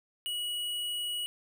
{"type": "tone with tanh clipping", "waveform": "sine", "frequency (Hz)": 2917, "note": "F#7", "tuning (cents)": -25, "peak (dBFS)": -33, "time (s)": [0.26, 1.26], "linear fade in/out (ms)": 0, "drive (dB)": 18, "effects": []}